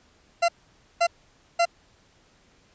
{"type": "tone bursts", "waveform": "40% pulse", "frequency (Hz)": 684, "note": "F5", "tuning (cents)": -36, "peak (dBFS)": -17, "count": 3, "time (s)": [0.42, 1.655], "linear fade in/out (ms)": 10, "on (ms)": 65, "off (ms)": 520, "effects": ["pink hiss -60 dBFS RMS until 2.74 s", "resampled to 16000 Hz"]}